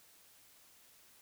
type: silence
effects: white hiss -63 dBFS RMS until 1.21 s